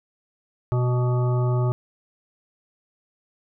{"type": "harmonic tone with a mistuned harmonic", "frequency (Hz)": 123.8, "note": "B2", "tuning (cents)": 5, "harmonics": [1, 3, 5, 7, 9, 10], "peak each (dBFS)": [-19, -29, -33, -36, -38, -39], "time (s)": [0.72, 1.72], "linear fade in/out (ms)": 0, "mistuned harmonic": 9, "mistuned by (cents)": 25, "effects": []}